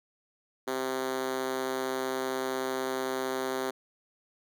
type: tone with high-pass filter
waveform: 5% pulse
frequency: 130.81 Hz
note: C3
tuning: in tune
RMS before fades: -32 dBFS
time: 0.67-3.71 s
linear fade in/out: 10 ms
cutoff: 330 Hz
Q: 3.5
effects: none